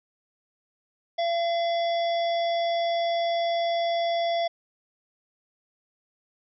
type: harmonic tone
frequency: 680 Hz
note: F5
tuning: 46 cents flat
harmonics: 1 / 3 / 5 / 7 / 8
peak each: -23 / -37 / -35 / -44 / -44 dBFS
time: 1.18-4.48 s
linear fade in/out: 10 ms
effects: none